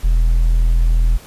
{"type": "tone with hard clipping", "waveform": "triangle", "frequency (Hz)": 41.2, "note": "E1", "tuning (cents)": 0, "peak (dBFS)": -9, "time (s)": [0.03, 1.18], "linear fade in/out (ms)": 20, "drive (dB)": 1, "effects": ["pink hiss -41 dBFS RMS until 1.26 s", "resampled to 32000 Hz"]}